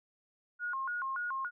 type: tone with vibrato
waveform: sine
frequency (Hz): 1243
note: D#6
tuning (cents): -2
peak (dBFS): -33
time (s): 0.59-1.51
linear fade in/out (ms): 50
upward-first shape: square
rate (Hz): 3.5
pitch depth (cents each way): 260
effects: none